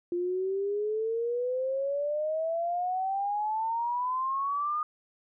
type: exponential sweep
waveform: sine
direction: up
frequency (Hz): 346.7 to 1231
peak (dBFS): -27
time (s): 0.12-4.83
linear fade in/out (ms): 2
effects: none